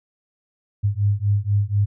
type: beating tone pair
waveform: sine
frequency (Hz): 100 / 104.1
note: G2 / G#2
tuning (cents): +35 / +5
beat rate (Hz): 4.1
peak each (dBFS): -20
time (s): 0.83-1.86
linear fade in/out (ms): 20
effects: none